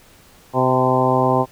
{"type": "harmonic tone with a mistuned harmonic", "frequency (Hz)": 128.5, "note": "C3", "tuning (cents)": -31, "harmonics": [1, 2, 3, 4, 5, 6, 7, 8], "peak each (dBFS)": [-22, -22, -22, -22, -22, -22, -22, -22], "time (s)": [0.53, 1.46], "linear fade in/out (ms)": 50, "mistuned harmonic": 6, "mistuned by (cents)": 35, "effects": ["pink hiss -49 dBFS RMS until 1.51 s"]}